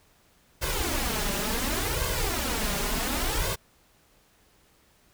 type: noise with flanger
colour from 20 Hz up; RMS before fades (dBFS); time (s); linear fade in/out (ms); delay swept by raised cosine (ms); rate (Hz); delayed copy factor
pink; -28; 0.61-3.56; 20; 1.9 to 5; 0.69; +0.9
effects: pink hiss -62 dBFS RMS until 5.13 s